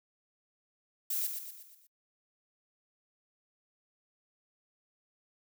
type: noise with echo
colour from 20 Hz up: violet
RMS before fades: -33 dBFS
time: 1.1-1.27 s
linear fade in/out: 5 ms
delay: 120 ms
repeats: 5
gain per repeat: -6 dB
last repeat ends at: 1.87 s
effects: noise-tail reverb RT60 0.1 s tail -26 dB re dry